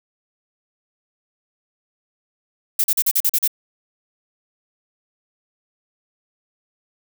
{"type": "noise bursts", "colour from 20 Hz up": "violet", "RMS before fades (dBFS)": -17, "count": 8, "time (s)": [2.79, 3.477], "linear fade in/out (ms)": 5, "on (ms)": 50, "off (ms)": 41, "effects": []}